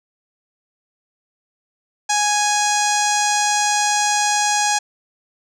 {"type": "tone with low-pass filter", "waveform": "sawtooth", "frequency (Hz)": 830.6, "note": "G#5", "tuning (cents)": 0, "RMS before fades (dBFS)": -18, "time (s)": [2.09, 4.79], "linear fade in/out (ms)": 10, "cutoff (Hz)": 6900, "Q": 4.7, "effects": []}